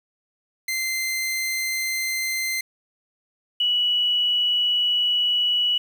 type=tone pair in turn; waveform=sawtooth / sine; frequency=2078 / 2939 Hz; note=C7 / F#7; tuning=-12 / -12 cents; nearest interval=tritone; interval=600 cents; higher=second; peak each=-20 / -18 dBFS; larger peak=second; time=0.68-2.61 / 3.6-5.78 s; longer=second; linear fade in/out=5 ms; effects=8-bit